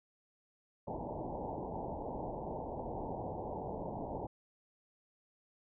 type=low-pass noise; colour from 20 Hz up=white; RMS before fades=-41 dBFS; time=0.87-4.27 s; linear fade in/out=5 ms; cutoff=930 Hz; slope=96 dB/octave; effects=none